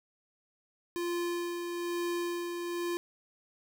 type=tone with tremolo; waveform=square; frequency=346.9 Hz; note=F4; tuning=12 cents flat; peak=-31 dBFS; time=0.96-2.97 s; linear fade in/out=0 ms; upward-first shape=sine; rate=1.1 Hz; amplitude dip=40%; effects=none